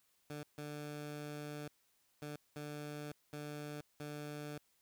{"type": "tone bursts at uneven times", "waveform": "15% pulse", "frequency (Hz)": 148.1, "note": "D3", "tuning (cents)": 15, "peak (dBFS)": -37, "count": 6, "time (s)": [[0.3, 0.43], [0.58, 1.68], [2.22, 2.36], [2.56, 3.12], [3.33, 3.81], [4, 4.58]], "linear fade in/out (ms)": 2, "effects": ["white hiss -75 dBFS RMS until 4.81 s"]}